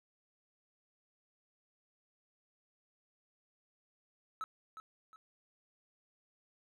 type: tone with echo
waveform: triangle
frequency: 1300 Hz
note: E6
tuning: 24 cents flat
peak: -35 dBFS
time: 4.41-4.44 s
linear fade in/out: 0 ms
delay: 360 ms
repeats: 2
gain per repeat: -9 dB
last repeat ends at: 5.16 s
effects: none